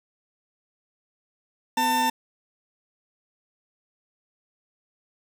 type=tone pair together; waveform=40% pulse; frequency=251.2 / 896 Hz; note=B3 / A5; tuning=+30 / +31 cents; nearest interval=octave + minor seventh; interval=2201 cents; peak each=-28 / -20 dBFS; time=1.77-2.1 s; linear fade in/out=5 ms; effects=none